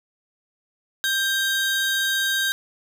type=tone pair together; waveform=40% pulse; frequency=1581 / 3781 Hz; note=G6 / A#7; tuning=+14 / +24 cents; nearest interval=octave + minor third; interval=1510 cents; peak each=-21 / -24 dBFS; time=1.04-2.52 s; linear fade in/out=0 ms; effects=none